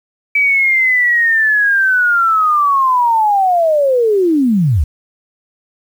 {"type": "linear sweep", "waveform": "sine", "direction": "down", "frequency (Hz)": [2301, 60.7], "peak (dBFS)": -9, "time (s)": [0.35, 4.84], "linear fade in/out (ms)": 5, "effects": ["7-bit"]}